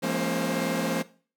sawtooth tone cluster, 171.2 / 211.2 / 234.4 / 272.7 / 528 Hz, F3 / G#3 / A#3 / C#4 / C5, -34 / +29 / +10 / -28 / +16 cents, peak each -28 dBFS, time 0.02-1.03 s, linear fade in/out 20 ms, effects noise-tail reverb RT60 0.4 s tail -18 dB re dry

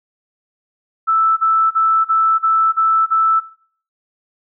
sine tone bursts, 1318.5 Hz, E6, in tune, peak -11 dBFS, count 7, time 1.07-3.404 s, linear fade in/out 20 ms, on 300 ms, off 39 ms, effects noise-tail reverb RT60 0.5 s tail -18 dB re dry

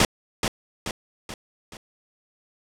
pink noise with echo, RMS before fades -17 dBFS, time 0-0.05 s, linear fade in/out 2 ms, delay 430 ms, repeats 4, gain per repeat -6 dB, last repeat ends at 1.77 s, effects low-pass 9000 Hz 12 dB/octave

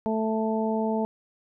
harmonic tone, 220.2 Hz, A3, 2 cents sharp, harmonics 1 / 2 / 3 / 4, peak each -26 / -29 / -31 / -32 dBFS, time 0.06-1.05 s, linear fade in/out 0 ms, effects none

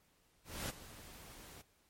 pink noise with ADSR envelope, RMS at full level -39 dBFS, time 0.44-1.62 s, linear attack 250 ms, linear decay 25 ms, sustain -15 dB, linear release 11 ms, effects pink hiss -72 dBFS RMS until 1.89 s + MP3 64 kbps

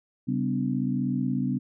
sine tone cluster, 136.7 / 195 / 251.3 / 292.7 Hz, C#3 / G3 / B3 / D4, -24 / -9 / +30 / -6 cents, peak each -30 / -30 / -27 / -34 dBFS, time 0.27-1.59 s, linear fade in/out 20 ms, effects none

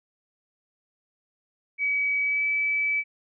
sine tone with pitch glide, 2275 to 2300 Hz, C#7 to D7, +44 to -37 cents, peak -22 dBFS, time 1.78-3.04 s, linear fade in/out 50 ms, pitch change +19 cents, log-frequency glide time 2.21-2.44 s, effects none

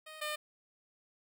10% pulse tone pair in turn, 622.3 / 604.6 Hz, D#5 / D#5, 0 / -50 cents, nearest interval unison, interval 50 cents, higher first, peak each -39 / -27 dBFS, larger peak second, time 0.06-0.21 / 0.21-0.36 s, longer neither, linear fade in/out 10 ms, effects none

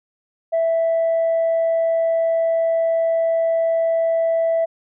sine tone, 659.3 Hz, E5, in tune, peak -14 dBFS, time 0.52-4.66 s, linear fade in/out 20 ms, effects tanh soft clip ceiling -13 dBFS

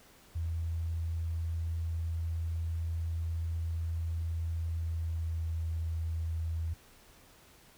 sine tone with pitch glide, 82.6 to 81.7 Hz, E2 to E2, +4 to -15 cents, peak -31 dBFS, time 0.35-6.74 s, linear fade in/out 10 ms, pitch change -19 cents, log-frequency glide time 4.52-5.51 s, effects pink hiss -59 dBFS RMS until 7.77 s

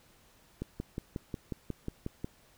click train, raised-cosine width 3 ms, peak -22 dBFS, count 10, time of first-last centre 0.62-2.245 s, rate 5.54 Hz, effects pink hiss -63 dBFS RMS until 2.57 s

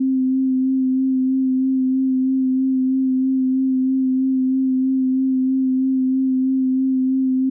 sine tone with vibrato, 261.6 Hz, C4, in tune, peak -15 dBFS, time 0-7.5 s, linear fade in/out 10 ms, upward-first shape sine, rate 3.1 Hz, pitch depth 19 cents each way, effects none

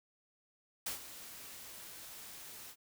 white noise with ADSR envelope, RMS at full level -37 dBFS, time 0.86-2.76 s, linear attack 6 ms, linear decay 120 ms, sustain -13 dB, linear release 63 ms, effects none

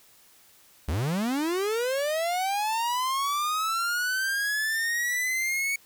45% pulse linear sweep, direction up, 64.1 to 2238 Hz, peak -25 dBFS, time 0.88-5.76 s, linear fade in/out 5 ms, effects white hiss -57 dBFS RMS until 5.85 s

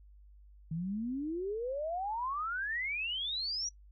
sine exponential sweep, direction up, 155.56 to 5870 Hz, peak -33 dBFS, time 0.71-3.69 s, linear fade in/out 5 ms, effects noise-tail reverb RT60 0.1 s tail -21 dB re dry + added 50 Hz sine -54 dBFS peak until 3.91 s

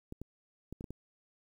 clicks, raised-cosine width 3 ms, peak -29 dBFS, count 6, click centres 0.124 / 0.216 / 0.726 / 0.809 / 0.842 / 0.906 s, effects 10-bit

